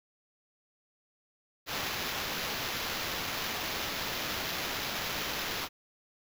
blue noise with sample-and-hold, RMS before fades -35 dBFS, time 1.66-5.69 s, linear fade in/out 50 ms, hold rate 8820 Hz, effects none

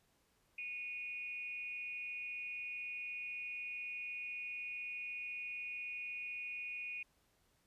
sine tone with amplitude modulation, 2469 Hz, D#7, 14 cents flat, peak -38 dBFS, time 0.58-7.03 s, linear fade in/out 5 ms, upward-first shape sine, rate 286 Hz, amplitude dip 65%, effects pink hiss -75 dBFS RMS until 7.66 s + resampled to 32000 Hz

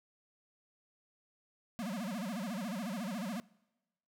square tone with vibrato, 209.3 Hz, G#3, 14 cents sharp, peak -37 dBFS, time 1.79-3.4 s, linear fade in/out 0 ms, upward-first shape sine, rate 14 Hz, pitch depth 270 cents each way, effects noise-tail reverb RT60 1.0 s tail -23 dB re dry

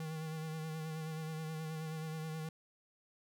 square tone with vibrato, 158.2 Hz, D#3, 29 cents sharp, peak -40 dBFS, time 0-2.49 s, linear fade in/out 2 ms, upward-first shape sine, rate 9.4 Hz, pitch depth 30 cents each way, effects none

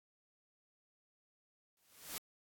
white noise with exponential growth, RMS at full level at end -40 dBFS, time 1.77-2.18 s, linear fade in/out 1 ms, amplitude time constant 89 ms, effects AAC 64 kbps

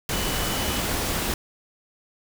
sine tone in noise, 2977 Hz, F#7, 10 cents sharp, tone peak -35 dBFS, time 0.13-0.8 s, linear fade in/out 2 ms, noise pink, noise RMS -26 dBFS, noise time 0.09-1.34 s, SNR -12 dB, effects none

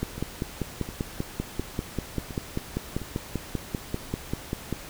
two click trains, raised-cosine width 3 ms, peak -14 / -23 dBFS, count 25 / 5, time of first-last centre 0.03-4.727 / 0.18-3.017 s, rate 5.11 / 1.41 Hz, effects pink hiss -42 dBFS RMS until 4.89 s

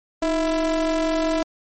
square ring-modulated tone, 168.2 Hz, E3, 35 cents sharp, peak -17 dBFS, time 0.22-1.43 s, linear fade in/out 5 ms, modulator 482 Hz, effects MP3 32 kbps

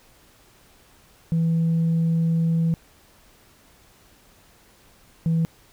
sine tone pair in turn, 164.81 / 164 Hz, E3 / E3, 0 / -9 cents, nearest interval unison, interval 9 cents, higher first, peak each -16 dBFS, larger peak neither, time 1.32-2.74 / 5.26-5.45 s, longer first, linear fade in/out 0 ms, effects tanh soft clip ceiling -16 dBFS + pink hiss -55 dBFS RMS until 5.72 s

